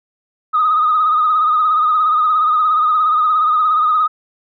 sine tone with vibrato, 1246 Hz, D#6, 2 cents sharp, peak -10 dBFS, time 0.53-4.08 s, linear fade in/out 20 ms, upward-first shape sine, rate 17 Hz, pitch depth 53 cents each way, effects tanh soft clip ceiling -6 dBFS

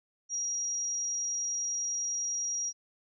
sine tone, 5710 Hz, F8, 37 cents sharp, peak -30 dBFS, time 0.29-2.73 s, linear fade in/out 50 ms, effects none

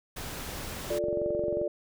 pink noise, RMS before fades -38 dBFS, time 0.16-0.99 s, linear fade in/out 10 ms
sine chord, D minor, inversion first, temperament equal with one note detuned, 352.5 / 440 / 587.3 Hz, F4 / A4 / D5, +16 / 0 / 0 cents, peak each -33 / -34 / -29 dBFS, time 0.9-1.68 s, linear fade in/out 5 ms
click train, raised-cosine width 2 ms, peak -24 dBFS, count 14, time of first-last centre 1.04-1.615 s, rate 22.6 Hz
effects none

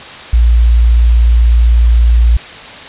sine tone, 58.1 Hz, A#1, 5 cents flat, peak -4 dBFS, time 0.33-2.37 s, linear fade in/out 5 ms, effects white hiss -29 dBFS RMS until 2.88 s + resampled to 8000 Hz

